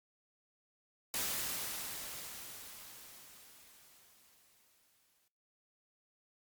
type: noise with exponential decay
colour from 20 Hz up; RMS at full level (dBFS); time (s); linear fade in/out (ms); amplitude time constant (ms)
white; -35; 1.14-5.28; 1; 900
effects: noise-tail reverb RT60 0.4 s tail -20 dB re dry + MP3 96 kbps